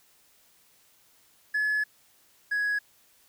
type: tone pair in turn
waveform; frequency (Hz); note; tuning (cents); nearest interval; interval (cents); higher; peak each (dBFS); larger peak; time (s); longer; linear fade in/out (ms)
triangle; 1707 / 1669; G#6 / G#6; +47 / +8; unison; 39; first; -21 / -22; first; 1.54-1.84 / 2.51-2.79; first; 10
effects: tanh soft clip ceiling -19 dBFS + white hiss -62 dBFS RMS until 3.28 s